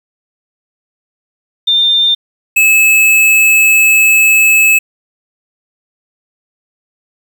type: tone pair in turn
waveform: sine / square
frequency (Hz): 3604 / 2597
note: A7 / E7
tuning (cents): +41 / -26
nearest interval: tritone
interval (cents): 567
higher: first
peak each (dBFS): -7 / -6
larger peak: second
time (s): 1.67-2.15 / 2.56-4.79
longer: second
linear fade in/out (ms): 10
effects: 7-bit